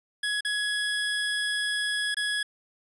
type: tone with dropouts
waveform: 25% pulse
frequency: 1677 Hz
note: G#6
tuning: 16 cents sharp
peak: -22 dBFS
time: 0.23-2.43 s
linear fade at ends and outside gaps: 5 ms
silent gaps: 0.408-0.448 / 2.145-2.168 s
effects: resampled to 24000 Hz